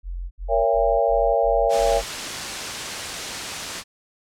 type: tone bursts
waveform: sine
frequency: 43.9 Hz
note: F1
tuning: 10 cents sharp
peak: -27 dBFS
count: 6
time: 0.03-2.05 s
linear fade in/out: 50 ms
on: 280 ms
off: 68 ms
type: chord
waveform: sine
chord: A# diminished seventh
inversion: none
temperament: just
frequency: 466.2 / 559.4 / 671.3 / 805.5 Hz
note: A#4 / C#5 / E5 / G5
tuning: 0 / +16 / +31 / +47 cents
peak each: -23 / -21 / -21 / -24 dBFS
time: 0.48-2.02 s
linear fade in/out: 50 ms
type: noise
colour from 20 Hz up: white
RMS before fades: -28 dBFS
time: 1.69-3.84 s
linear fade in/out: 50 ms
effects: low-pass 7000 Hz 12 dB/octave